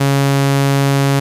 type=tone; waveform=sawtooth; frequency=138.59 Hz; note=C#3; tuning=in tune; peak=-7 dBFS; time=0-1.2 s; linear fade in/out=10 ms; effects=resampled to 32000 Hz + 7-bit